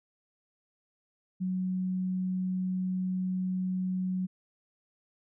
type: tone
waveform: sine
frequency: 185 Hz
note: F#3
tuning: in tune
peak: -28 dBFS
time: 1.4-4.27 s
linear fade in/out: 20 ms
effects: none